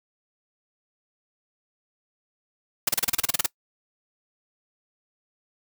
white noise bursts, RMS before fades -21 dBFS, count 12, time 2.87-3.462 s, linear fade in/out 5 ms, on 20 ms, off 32 ms, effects noise-tail reverb RT60 0.1 s tail -23 dB re dry

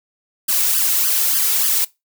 blue noise with flanger, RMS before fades -17 dBFS, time 0.48-1.85 s, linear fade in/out 10 ms, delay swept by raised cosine 0.62 to 2.32 ms, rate 3.4 Hz, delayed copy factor +0.9, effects noise-tail reverb RT60 0.2 s tail -21 dB re dry

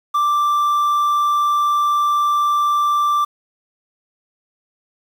triangle tone with quantisation, 1176 Hz, D6, 2 cents sharp, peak -12 dBFS, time 0.14-3.25 s, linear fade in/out 10 ms, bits 7, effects none

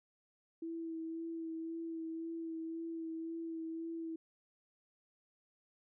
sine tone with vibrato, 327.6 Hz, E4, 11 cents flat, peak -39 dBFS, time 0.62-4.16 s, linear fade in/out 5 ms, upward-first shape sine, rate 1.9 Hz, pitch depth 19 cents each way, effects none

